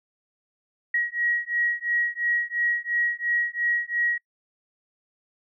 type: beating tone pair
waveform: sine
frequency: 1901 / 1903.9 Hz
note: A#6 / A#6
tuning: +33 / +36 cents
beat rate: 2.9 Hz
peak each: -26 / -26 dBFS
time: 0.94-4.18 s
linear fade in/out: 5 ms
effects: noise-tail reverb RT60 0.1 s tail -26 dB re dry